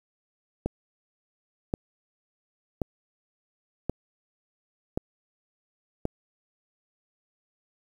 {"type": "click train", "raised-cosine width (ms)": 2, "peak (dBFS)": -13, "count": 6, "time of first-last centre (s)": [0.66, 6.054], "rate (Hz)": 0.927, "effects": ["8-bit"]}